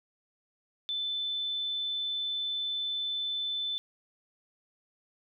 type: tone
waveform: sine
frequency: 3520 Hz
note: A7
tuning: in tune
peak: -30 dBFS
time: 0.89-3.78 s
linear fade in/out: 0 ms
effects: none